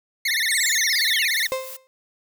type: tone with vibrato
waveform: 25% pulse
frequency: 1975.5 Hz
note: B6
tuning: in tune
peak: -16 dBFS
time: 0.25-1.47 s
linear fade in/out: 5 ms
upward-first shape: sine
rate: 17 Hz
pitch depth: 200 cents each way
type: linear sweep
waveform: sine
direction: down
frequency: 8690 to 2235 Hz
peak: -23 dBFS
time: 0.5-1.28 s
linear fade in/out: 10 ms
type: noise with tremolo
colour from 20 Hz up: blue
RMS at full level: -36 dBFS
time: 0.62-1.77 s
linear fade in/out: 10 ms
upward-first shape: sine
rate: 2.9 Hz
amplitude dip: 70%
type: tone with exponential decay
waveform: 35% pulse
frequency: 523.3 Hz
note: C5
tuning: in tune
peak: -18 dBFS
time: 1.52-1.87 s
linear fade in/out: 0 ms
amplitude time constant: 75 ms
effects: none